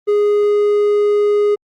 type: tone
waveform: triangle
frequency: 413.9 Hz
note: G#4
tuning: 6 cents flat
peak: -9 dBFS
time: 0.07-1.56 s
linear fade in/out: 20 ms
effects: Opus 32 kbps

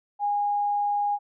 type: tone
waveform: sine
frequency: 820 Hz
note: G#5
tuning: 22 cents flat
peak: -22 dBFS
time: 0.19-1.19 s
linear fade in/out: 50 ms
effects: none

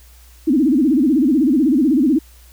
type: tone with vibrato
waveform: sine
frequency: 280.9 Hz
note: C#4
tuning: 23 cents sharp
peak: -11 dBFS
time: 0.47-2.19 s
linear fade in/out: 10 ms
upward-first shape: sine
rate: 16 Hz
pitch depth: 260 cents each way
effects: added 60 Hz sine -43 dBFS peak until 2.52 s + white hiss -50 dBFS RMS until 2.52 s

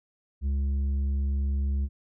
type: tone with tanh clipping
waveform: sine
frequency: 69.2 Hz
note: C#2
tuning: 2 cents flat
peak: -25 dBFS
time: 0.41-1.89 s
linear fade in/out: 50 ms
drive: 6 dB
effects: none

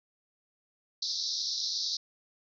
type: band-pass noise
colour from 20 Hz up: pink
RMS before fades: -33 dBFS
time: 1.02-1.97 s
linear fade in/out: 5 ms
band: 3800 to 5800 Hz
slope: 96 dB/octave
effects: none

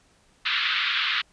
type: band-pass noise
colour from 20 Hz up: white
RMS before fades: -25 dBFS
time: 0.45-1.22 s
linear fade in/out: 10 ms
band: 1200 to 3900 Hz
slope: 48 dB/octave
effects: pink hiss -61 dBFS RMS until 1.32 s + resampled to 22050 Hz

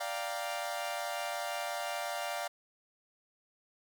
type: chord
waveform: sawtooth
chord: G minor seventh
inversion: second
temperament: equal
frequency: 587.3 / 698.5 / 784 / 932.3 Hz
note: D5 / F5 / G5 / Bb5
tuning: 0 / 0 / 0 / 0 cents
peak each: -36 / -34 / -39 / -40 dBFS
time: 0-2.48 s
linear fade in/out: 10 ms
effects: none

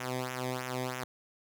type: tone with flanger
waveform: sawtooth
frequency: 127.3 Hz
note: C3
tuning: 47 cents flat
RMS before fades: -36 dBFS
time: 0-1.04 s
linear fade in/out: 5 ms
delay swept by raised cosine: 0.22 to 0.73 ms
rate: 3.1 Hz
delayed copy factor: -0.85
effects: none

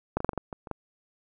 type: clicks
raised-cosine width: 1 ms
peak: -11 / -18 / -12 / -9 / -27 / -15 / -22 / -27 / -17 dBFS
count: 9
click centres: 0.17 / 0.204 / 0.246 / 0.292 / 0.333 / 0.377 / 0.528 / 0.672 / 0.713 s
effects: none

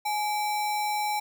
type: tone with sample-and-hold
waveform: sine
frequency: 840 Hz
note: G#5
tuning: 19 cents sharp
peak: -25 dBFS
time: 0.05-1.2 s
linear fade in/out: 10 ms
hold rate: 3150 Hz
effects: none

